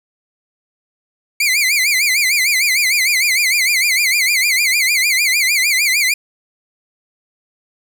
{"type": "tone with vibrato", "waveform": "sawtooth", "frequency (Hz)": 2212, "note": "C#7", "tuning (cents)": -4, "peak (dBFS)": -9, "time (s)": [1.4, 6.14], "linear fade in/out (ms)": 5, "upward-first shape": "sine", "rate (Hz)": 6.6, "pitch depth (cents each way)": 170, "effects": ["8-bit"]}